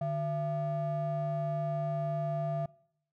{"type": "ring-modulated tone", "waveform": "triangle", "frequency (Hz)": 262.4, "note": "C4", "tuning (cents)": 5, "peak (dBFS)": -25, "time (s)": [0.01, 2.66], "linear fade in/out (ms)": 5, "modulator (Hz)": 413, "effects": ["noise-tail reverb RT60 0.7 s tail -23 dB re dry"]}